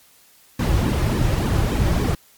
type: noise with flanger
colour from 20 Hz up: brown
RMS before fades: -19 dBFS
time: 0.59-2.15 s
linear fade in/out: 5 ms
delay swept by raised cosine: 1.4 to 4.5 ms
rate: 3.5 Hz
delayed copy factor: -0.8
effects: white hiss -53 dBFS RMS until 2.37 s + MP3 96 kbps